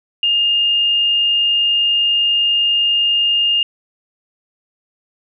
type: tone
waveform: sine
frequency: 2825 Hz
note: F7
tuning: 19 cents sharp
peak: -12 dBFS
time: 0.23-3.63 s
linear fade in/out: 2 ms
effects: none